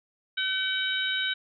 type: harmonic tone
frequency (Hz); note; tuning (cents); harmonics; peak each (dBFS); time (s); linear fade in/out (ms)
761; F#5; +48; 2 / 3 / 4 / 5; -29 / -36 / -31 / -31; 0.37-1.34; 10
effects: none